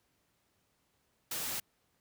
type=noise; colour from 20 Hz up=white; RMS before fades=-37 dBFS; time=1.31-1.6 s; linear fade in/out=5 ms; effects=pink hiss -75 dBFS RMS until 2 s + high-pass 60 Hz 12 dB/octave